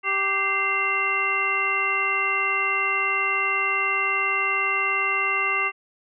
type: harmonic tone with a mistuned harmonic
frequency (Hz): 390.2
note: G4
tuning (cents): -8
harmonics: 1 / 2 / 3 / 4 / 5 / 7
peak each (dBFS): -34 / -35 / -26 / -35 / -24 / -26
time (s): 0.03-5.72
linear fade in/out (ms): 50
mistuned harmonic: 5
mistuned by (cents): +110
effects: none